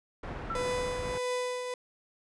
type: low-pass noise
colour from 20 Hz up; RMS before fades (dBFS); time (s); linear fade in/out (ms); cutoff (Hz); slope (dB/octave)
pink; -39; 0.23-1.18; 5; 1700; 12
type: tone with exponential decay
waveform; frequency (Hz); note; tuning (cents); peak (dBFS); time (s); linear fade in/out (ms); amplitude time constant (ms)
sine; 1341; E6; +29; -30; 0.5-0.89; 2; 83
type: tone with tremolo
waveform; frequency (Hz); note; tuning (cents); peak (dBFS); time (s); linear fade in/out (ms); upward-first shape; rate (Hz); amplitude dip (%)
35% pulse; 498.3; B4; +15; -27; 0.55-1.74; 2; triangle; 1.6; 50
effects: resampled to 24000 Hz